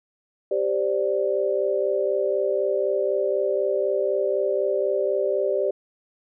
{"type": "chord", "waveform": "sine", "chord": "G suspended fourth", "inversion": "none", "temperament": "equal", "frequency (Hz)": [392, 523.3, 587.3], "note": ["G4", "C5", "D5"], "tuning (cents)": [0, 0, 0], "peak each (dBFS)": [-24, -26, -24], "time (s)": [0.51, 5.71], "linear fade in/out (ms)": 5, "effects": []}